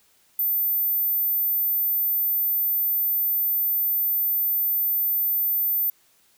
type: tone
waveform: sine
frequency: 14080 Hz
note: A9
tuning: in tune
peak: -20 dBFS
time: 0.39-5.9 s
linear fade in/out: 2 ms
effects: white hiss -61 dBFS RMS until 6.37 s